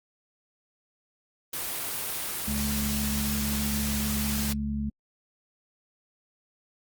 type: noise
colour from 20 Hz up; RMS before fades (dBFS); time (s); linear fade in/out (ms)
white; -32; 1.53-4.53; 5
type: harmonic tone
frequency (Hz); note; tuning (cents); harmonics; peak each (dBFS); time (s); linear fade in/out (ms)
71.2; C#2; +47; 1 / 2 / 3; -32 / -38 / -29; 2.47-4.9; 10
effects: Opus 32 kbps